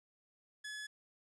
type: tone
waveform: sawtooth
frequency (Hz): 1704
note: G#6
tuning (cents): +44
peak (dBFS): -39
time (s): 0.64-0.87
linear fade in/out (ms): 10
effects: resampled to 22050 Hz + 12-bit